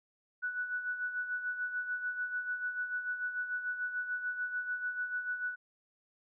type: tone with tremolo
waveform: sine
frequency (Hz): 1480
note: F#6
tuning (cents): 0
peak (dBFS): -31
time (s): 0.42-5.56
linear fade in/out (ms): 20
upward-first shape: sine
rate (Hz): 6.8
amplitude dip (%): 60
effects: none